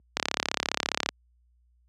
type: click train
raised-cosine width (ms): 0.2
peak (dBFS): -6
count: 33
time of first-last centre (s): 0.17-1.09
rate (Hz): 34.8
effects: added 60 Hz sine -41 dBFS peak until 1.88 s + high-pass 200 Hz 12 dB/octave